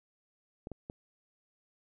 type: clicks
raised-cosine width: 2 ms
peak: -27 dBFS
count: 3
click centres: 0.671 / 0.717 / 0.899 s
effects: none